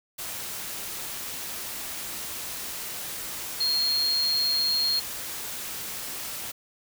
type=tone in noise; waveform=sine; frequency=4250 Hz; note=C8; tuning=26 cents sharp; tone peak=-22 dBFS; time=3.6-5 s; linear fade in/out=10 ms; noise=white; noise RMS=-35 dBFS; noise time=0.18-6.52 s; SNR=+10 dB; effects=none